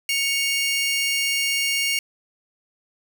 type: tone pair together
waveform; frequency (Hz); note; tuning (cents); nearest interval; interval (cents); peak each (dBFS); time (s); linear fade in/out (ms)
sawtooth; 2216 / 2808; C#7 / F7; -1 / +9; major third; 410; -20; 0.09-1.99; 2
effects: none